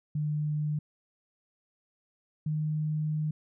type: tone pair in turn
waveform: sine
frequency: 150.4 / 153.47 Hz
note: D3 / D#3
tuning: +42 / -23 cents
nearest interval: unison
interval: 35 cents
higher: second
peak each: -27 dBFS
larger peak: neither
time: 0.15-0.79 / 2.46-3.31 s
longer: second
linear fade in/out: 5 ms
effects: none